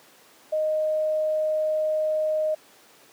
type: tone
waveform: sine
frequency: 620 Hz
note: D#5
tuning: 6 cents flat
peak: -21 dBFS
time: 0.52-2.55 s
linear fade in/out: 10 ms
effects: pink hiss -53 dBFS RMS until 3.12 s + high-pass 300 Hz 12 dB/octave